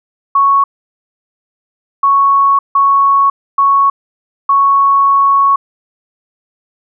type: tone bursts at uneven times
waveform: sine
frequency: 1108.7 Hz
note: C#6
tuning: in tune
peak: -6 dBFS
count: 5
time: 0.35-0.64 / 2.03-2.59 / 2.75-3.3 / 3.58-3.9 / 4.49-5.56 s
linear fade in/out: 5 ms
effects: none